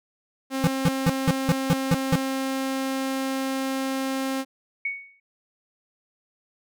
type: tone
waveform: sawtooth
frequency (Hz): 266.7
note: C4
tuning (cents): +33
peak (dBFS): -21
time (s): 0.5-4.45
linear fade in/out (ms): 50
type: tone bursts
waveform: square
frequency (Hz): 168.4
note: E3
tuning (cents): +37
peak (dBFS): -17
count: 8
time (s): 0.64-2.156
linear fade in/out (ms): 0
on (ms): 32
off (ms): 180
type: tone with exponential decay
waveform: sine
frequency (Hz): 2226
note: C#7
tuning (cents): +7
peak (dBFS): -22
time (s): 4.85-5.2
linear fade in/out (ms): 5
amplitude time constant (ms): 76
effects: none